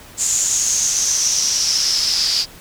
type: noise with band-pass filter sweep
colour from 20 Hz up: pink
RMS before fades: -18 dBFS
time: 0.17-2.46 s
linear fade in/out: 50 ms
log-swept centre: 7200 to 4800 Hz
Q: 8.4
effects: pink hiss -41 dBFS RMS until 2.6 s